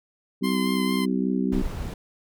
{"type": "harmonic tone", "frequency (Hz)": 64, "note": "C2", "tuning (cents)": -38, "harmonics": [3, 4, 5, 6], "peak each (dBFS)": [-25, -25, -31, -31], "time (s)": [0.41, 1.63], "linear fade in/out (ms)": 20}
{"type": "tone with vibrato", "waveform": "15% pulse", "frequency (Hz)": 1040, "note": "C6", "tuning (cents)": -11, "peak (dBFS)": -23, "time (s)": [0.43, 1.06], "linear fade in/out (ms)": 20, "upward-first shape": "sine", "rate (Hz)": 4.4, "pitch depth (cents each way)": 24}
{"type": "noise", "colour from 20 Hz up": "brown", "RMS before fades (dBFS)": -29, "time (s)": [1.52, 1.94], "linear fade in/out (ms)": 5}
{"effects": []}